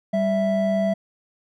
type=tone pair together; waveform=triangle; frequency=196 / 659.3 Hz; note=G3 / E5; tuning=0 / 0 cents; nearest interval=octave + major sixth; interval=2100 cents; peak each=-20 / -19 dBFS; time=0.13-0.94 s; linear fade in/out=10 ms; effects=none